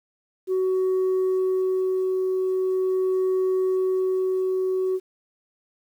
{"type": "tone with tremolo", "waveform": "sine", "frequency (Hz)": 374.2, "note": "F#4", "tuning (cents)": 20, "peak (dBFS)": -17, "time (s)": [0.47, 5], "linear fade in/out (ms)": 50, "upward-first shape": "sine", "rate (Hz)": 0.42, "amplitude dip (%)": 25, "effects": ["tanh soft clip ceiling -18 dBFS", "9-bit"]}